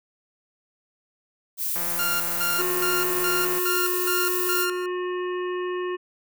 violet noise, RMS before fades -27 dBFS, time 1.57-4.67 s, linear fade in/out 50 ms
click train, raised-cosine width 0.5 ms, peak -21 dBFS, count 315, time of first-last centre 1.76-3.586 s, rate 172 Hz
sawtooth tone with tremolo, 1396.9 Hz, F6, in tune, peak -21 dBFS, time 1.99-4.86 s, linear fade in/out 2 ms, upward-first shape square, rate 2.4 Hz, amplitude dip 80%
harmonic tone, 361.4 Hz, F#4, 41 cents flat, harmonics 1 / 3 / 5 / 7 / 8, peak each -26 / -34 / -38 / -44 / -45 dBFS, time 2.58-5.97 s, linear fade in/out 20 ms
effects none

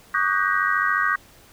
sine tone cluster, 1134 / 1228 / 1498 / 1592 / 1895 Hz, C#6 / D#6 / F#6 / G6 / A#6, +39 / -23 / +21 / +26 / +28 cents, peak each -25 dBFS, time 0.14-1.16 s, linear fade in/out 5 ms, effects pink hiss -51 dBFS RMS until 1.52 s

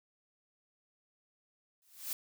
blue noise with exponential growth, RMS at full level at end -34 dBFS, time 1.82-2.13 s, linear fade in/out 1 ms, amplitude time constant 67 ms, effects none

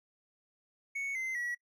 triangle tone with pitch steps, 2217 / 2069 / 1930 Hz, C#7 / C7 / B6, 0 / -20 / -40 cents, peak -32 dBFS, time 0.95-1.55 s, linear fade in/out 10 ms, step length 200 ms, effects noise-tail reverb RT60 0.1 s tail -22 dB re dry

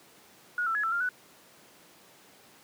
sine tone with pitch steps, 1447 / 1334 / 1688 / 1331 / 1396 / 1487 Hz, F#6 / E6 / G#6 / E6 / F6 / F#6, -39 / +20 / +28 / +16 / -1 / +8 cents, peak -26 dBFS, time 0.58-1.09 s, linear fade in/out 2 ms, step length 85 ms, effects pink hiss -56 dBFS RMS until 2.63 s + high-pass 200 Hz 12 dB/octave

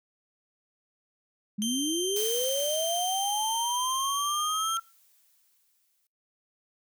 sine linear sweep, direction up, 200 to 1357 Hz, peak -28 dBFS, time 1.58-4.8 s, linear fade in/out 10 ms
20% pulse tone with pitch glide, 3136 to 3198 Hz, G7 to G7, 0 to +34 cents, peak -24 dBFS, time 1.62-4.77 s, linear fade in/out 0 ms, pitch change +34 cents, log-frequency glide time 3.6-4.62 s
blue noise with exponential decay, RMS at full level -33 dBFS, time 2.16-6.07 s, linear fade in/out 2 ms, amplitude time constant 850 ms
effects noise-tail reverb RT60 0.4 s tail -26 dB re dry

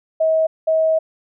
sine tone bursts at uneven times, 639 Hz, D#5, 46 cents sharp, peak -13 dBFS, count 2, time 0.2-0.47 / 0.67-0.99 s, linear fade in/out 10 ms, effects none

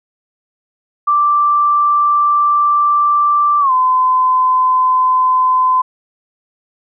sine tone with pitch glide, 1174 to 1022 Hz, D6 to C6, -1 to -41 cents, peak -9 dBFS, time 1.07-5.82 s, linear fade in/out 10 ms, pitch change -240 cents, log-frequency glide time 3.6-3.72 s, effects none

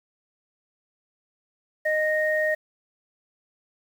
sine tone pair together, 618 / 1859.4 Hz, D#5 / A#6, -12 / -5 cents, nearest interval octave + perfect fifth, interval 1907 cents, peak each -23 / -24 dBFS, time 1.85-2.55 s, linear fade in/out 10 ms, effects 8-bit

